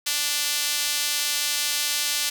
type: tone with high-pass filter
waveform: sawtooth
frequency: 293.7 Hz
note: D4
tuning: in tune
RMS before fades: -25 dBFS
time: 0.06-2.3 s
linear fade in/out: 10 ms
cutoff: 3600 Hz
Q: 0.82
effects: none